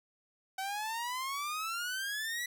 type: exponential sweep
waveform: sawtooth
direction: up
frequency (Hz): 756 to 1975.5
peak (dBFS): -31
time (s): 0.58-2.46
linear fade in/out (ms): 5
effects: none